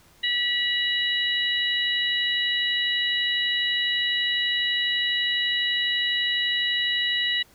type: harmonic tone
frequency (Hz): 972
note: B5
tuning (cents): -28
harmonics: 2 / 3 / 4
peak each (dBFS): -26 / -26 / -26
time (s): 0.23-7.43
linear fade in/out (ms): 10
effects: pink hiss -56 dBFS RMS until 7.54 s